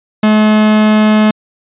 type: tone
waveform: 45% pulse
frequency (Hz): 214.3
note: A3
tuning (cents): -45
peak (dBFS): -6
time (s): 0.23-1.31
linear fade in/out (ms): 5
effects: resampled to 8000 Hz